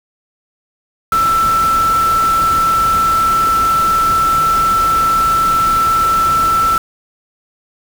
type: tone in noise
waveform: sine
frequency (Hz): 1332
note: E6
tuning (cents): +18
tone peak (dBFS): -10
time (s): 1.12-6.78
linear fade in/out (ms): 2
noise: pink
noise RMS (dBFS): -24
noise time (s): 1.12-6.78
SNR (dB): +11
effects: none